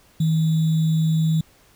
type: tone with sample-and-hold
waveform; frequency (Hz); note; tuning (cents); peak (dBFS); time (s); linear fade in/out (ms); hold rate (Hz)
sine; 159.8; D#3; +47; -16; 0.2-1.41; 5; 3675
effects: pink hiss -55 dBFS RMS until 1.75 s